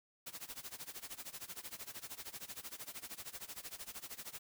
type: noise with tremolo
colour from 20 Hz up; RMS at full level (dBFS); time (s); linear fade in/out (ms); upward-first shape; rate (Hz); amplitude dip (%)
white; -45; 0.26-4.39; 10; sine; 13; 90
effects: none